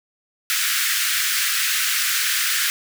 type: high-pass noise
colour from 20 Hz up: pink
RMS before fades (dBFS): -21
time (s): 0.5-2.7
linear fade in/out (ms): 0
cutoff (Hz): 1400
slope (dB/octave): 48
effects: none